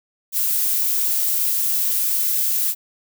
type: noise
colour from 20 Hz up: violet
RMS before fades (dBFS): -20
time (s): 0.32-2.75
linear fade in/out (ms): 50
effects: none